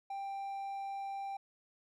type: tone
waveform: triangle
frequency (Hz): 788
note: G5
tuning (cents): +9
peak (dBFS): -36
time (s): 0.1-1.37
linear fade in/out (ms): 5
effects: none